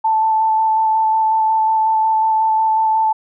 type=tone with vibrato; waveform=sine; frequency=880 Hz; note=A5; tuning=in tune; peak=-12 dBFS; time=0.04-3.13 s; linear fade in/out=10 ms; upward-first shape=square; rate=5.5 Hz; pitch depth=10 cents each way; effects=none